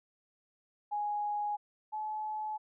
sine tone pair in turn, 830.6 / 857.9 Hz, G#5 / A5, 0 / -44 cents, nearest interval minor second, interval 56 cents, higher second, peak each -31 / -34 dBFS, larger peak first, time 0.91-1.57 / 1.92-2.58 s, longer neither, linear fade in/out 20 ms, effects none

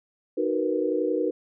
sine chord, B major seventh, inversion first, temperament just, 308.7 / 370.4 / 463 / 493.9 Hz, D#4 / F#4 / A#4 / B4, -14 / +2 / -12 / 0 cents, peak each -28 dBFS, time 0.37-1.31 s, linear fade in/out 10 ms, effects none

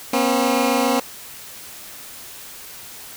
15% pulse tone pair together, 242.1 / 269.2 Hz, B3 / C4, -34 / +49 cents, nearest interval major second, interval 183 cents, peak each -13 dBFS, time 0.13-1 s, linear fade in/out 5 ms, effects white hiss -38 dBFS RMS until 3.16 s

